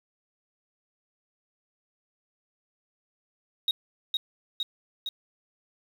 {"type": "tone with echo", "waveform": "sine", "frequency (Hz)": 3772, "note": "A#7", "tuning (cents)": 20, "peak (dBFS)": -20, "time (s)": [3.68, 3.71], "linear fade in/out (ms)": 2, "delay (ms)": 460, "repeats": 3, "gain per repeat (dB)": -3, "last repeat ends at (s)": 5.09, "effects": ["tanh soft clip ceiling -19 dBFS", "8-bit"]}